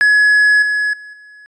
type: tone with level steps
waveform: triangle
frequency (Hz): 1690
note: G#6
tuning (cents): +30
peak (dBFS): -6 / -12 / -30 / -36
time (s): 0.01-1.46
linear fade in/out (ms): 0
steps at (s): 0.62 / 0.93 / 1.13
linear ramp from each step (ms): 5
effects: resampled to 22050 Hz